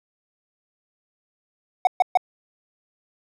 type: tone bursts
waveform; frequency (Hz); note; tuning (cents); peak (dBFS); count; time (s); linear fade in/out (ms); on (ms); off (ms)
triangle; 740; F#5; 0; -10; 3; 1.85-2.173; 2; 21; 130
effects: none